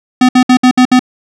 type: tone bursts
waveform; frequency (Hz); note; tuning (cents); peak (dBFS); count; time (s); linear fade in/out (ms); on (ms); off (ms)
square; 252.4; B3; +38; -4; 6; 0.21-0.994; 5; 79; 62
effects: low-pass 6000 Hz 12 dB/octave